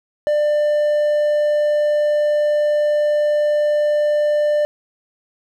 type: tone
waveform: triangle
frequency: 595 Hz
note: D5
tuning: 22 cents sharp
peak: -12 dBFS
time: 0.27-4.65 s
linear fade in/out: 0 ms
effects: none